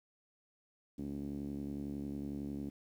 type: tone with low-pass filter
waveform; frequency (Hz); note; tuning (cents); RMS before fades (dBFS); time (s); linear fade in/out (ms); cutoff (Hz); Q
5% pulse; 71; C#2; +42; -41; 0.98-2.7; 10; 260; 3.6
effects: 11-bit